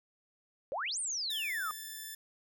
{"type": "exponential two-way sweep", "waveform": "sine", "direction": "up then down", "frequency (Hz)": [490.7, 9340, 1185], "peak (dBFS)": -33, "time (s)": [0.72, 1.71], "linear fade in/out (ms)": 0, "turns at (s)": 0.99}
{"type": "tone", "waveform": "5% pulse", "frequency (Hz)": 1757, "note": "A6", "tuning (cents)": -3, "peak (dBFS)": -31, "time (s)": [1.3, 2.15], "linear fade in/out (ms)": 5}
{"effects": []}